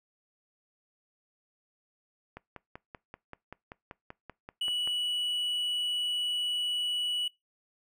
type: click train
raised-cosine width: 0.5 ms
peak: -27 dBFS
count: 14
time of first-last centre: 2.37-4.875 s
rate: 5.19 Hz
type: tone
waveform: triangle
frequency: 2944 Hz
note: F#7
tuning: 9 cents flat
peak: -27 dBFS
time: 4.61-7.28 s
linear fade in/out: 5 ms
effects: noise-tail reverb RT60 0.2 s tail -23 dB re dry